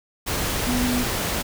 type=tone in noise; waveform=sine; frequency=247.4 Hz; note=B3; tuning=3 cents sharp; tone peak=-22 dBFS; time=0.66-1.04 s; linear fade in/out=20 ms; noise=pink; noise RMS=-25 dBFS; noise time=0.26-1.43 s; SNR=0 dB; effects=none